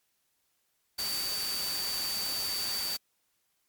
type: tone in noise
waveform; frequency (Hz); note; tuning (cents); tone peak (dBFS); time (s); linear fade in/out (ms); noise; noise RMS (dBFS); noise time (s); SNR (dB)
sine; 4593; D8; -39; -32; 0.98-2.97; 10; white; -36; 0.98-2.97; +1
effects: white hiss -75 dBFS RMS until 3.68 s + MP3 96 kbps